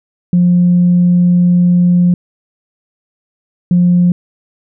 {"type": "tone bursts at uneven times", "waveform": "sine", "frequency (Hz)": 176.8, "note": "F3", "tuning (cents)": 22, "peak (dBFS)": -5, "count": 2, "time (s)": [[0.33, 2.14], [3.71, 4.12]], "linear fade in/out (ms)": 2, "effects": ["tanh soft clip ceiling -2 dBFS"]}